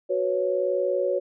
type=chord; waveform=sine; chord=F# suspended fourth; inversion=none; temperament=equal; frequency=370 / 493.9 / 554.4 Hz; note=F#4 / B4 / C#5; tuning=0 / 0 / 0 cents; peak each=-27 / -28 / -24 dBFS; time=0.09-1.2 s; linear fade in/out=20 ms; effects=none